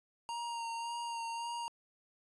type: tone with vibrato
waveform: square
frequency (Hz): 932.3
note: A#5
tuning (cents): 0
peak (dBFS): -38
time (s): 0.29-1.68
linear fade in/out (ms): 0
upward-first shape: sine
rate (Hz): 1.8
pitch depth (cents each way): 22
effects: resampled to 24000 Hz + 12-bit